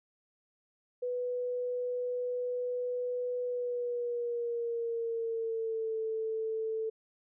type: tone with pitch glide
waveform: sine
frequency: 493.9 to 442.6 Hz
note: B4 to A4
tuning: 0 to +10 cents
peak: -31 dBFS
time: 1.02-6.9 s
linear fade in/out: 10 ms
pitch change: -190 cents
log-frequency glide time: 3.43-5.98 s
effects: none